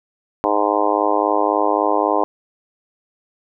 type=harmonic tone; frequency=103.7 Hz; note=G#2; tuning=2 cents flat; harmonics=3 / 4 / 5 / 6 / 7 / 8 / 9 / 10; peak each=-23 / -23 / -23 / -23 / -23 / -23 / -23 / -23 dBFS; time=0.44-2.24 s; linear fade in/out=0 ms; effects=none